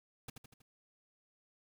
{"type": "noise with echo", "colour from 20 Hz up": "pink", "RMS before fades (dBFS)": -45, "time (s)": [0.28, 0.3], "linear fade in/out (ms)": 5, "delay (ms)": 80, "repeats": 4, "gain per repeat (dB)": -5, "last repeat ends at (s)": 0.62, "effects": []}